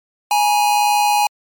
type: tone pair together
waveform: square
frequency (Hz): 830.6 / 952.2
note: G#5 / A#5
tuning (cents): 0 / +37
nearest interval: major second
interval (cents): 237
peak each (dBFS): -14 / -21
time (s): 0.31-1.27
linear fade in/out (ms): 2
effects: MP3 96 kbps